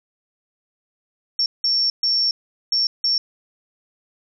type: tone bursts at uneven times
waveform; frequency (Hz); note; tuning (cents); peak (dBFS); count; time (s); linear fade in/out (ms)
sine; 5460; F8; -40; -16; 5; 1.39-1.46 / 1.64-1.9 / 2.03-2.31 / 2.72-2.87 / 3.04-3.18; 2
effects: none